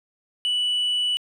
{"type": "tone", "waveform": "sine", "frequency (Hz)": 2960, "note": "F#7", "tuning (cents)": 0, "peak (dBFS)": -18, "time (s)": [0.45, 1.17], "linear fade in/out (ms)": 0, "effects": ["tanh soft clip ceiling -19 dBFS", "10-bit"]}